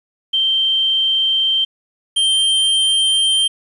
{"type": "tone pair in turn", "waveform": ["sine", "square"], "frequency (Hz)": [3136, 3148], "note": ["G7", "G7"], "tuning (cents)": [0, 7], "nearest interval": "unison", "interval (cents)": 7, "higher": "second", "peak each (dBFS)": -13, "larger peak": "neither", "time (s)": [[0.33, 1.65], [2.16, 3.48]], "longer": "neither", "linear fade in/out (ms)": 10, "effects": ["resampled to 24000 Hz", "8-bit"]}